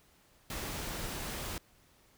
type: noise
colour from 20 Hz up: pink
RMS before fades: -39 dBFS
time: 0.5-1.58 s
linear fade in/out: 2 ms
effects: pink hiss -65 dBFS RMS until 2.17 s